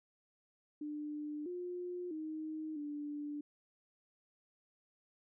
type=tone with pitch steps; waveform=sine; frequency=298.4 / 356.6 / 312.3 / 293.5 Hz; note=D4 / F4 / D#4 / D4; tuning=+28 / +36 / +7 / -1 cents; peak=-39 dBFS; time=0.81-3.41 s; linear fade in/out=5 ms; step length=650 ms; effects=none